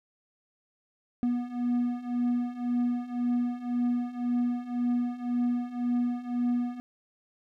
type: beating tone pair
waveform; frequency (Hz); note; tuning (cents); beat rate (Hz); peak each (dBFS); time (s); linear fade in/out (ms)
triangle; 242 / 243.9; B3 / B3; -35 / -21; 1.9; -29 / -26; 1.23-6.8; 0
effects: none